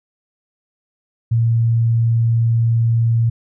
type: tone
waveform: sine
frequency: 115.4 Hz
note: A#2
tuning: 17 cents flat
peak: -12 dBFS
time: 1.31-3.3 s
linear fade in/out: 10 ms
effects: none